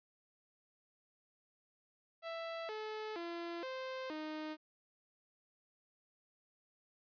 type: tone with pitch steps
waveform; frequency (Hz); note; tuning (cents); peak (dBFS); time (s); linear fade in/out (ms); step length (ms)
sawtooth; 662 / 431.7 / 340.9 / 521 / 308.9; E5 / A4 / F4 / C5 / D#4; +7 / -33 / -42 / -7 / -12; -37; 2.22-4.57; 50; 470
effects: resampled to 11025 Hz